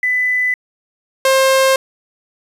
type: tone pair in turn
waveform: sine / sawtooth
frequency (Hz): 1999 / 531.3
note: B6 / C5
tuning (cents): +20 / +26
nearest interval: octave + major seventh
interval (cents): 2294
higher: first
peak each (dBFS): -13 / -6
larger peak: second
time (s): 0.03-0.54 / 1.25-1.76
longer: neither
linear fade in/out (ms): 2
effects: resampled to 32000 Hz + 7-bit